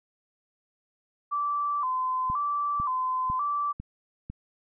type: tone with vibrato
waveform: sine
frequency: 1092 Hz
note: C#6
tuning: 26 cents flat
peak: -25 dBFS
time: 1.31-3.73 s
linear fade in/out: 20 ms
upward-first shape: square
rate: 0.96 Hz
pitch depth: 110 cents each way
type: click train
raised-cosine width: 5 ms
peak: -24 dBFS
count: 5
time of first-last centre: 2.3-4.3 s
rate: 2 Hz
effects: none